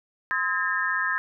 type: tone cluster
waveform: sine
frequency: 1037 / 1276 / 1625 / 1809 Hz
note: C6 / D#6 / G#6 / A6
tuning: -16 / +43 / -38 / +48 cents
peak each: -31 / -31 / -26 / -28 dBFS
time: 0.31-1.18 s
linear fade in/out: 0 ms
effects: none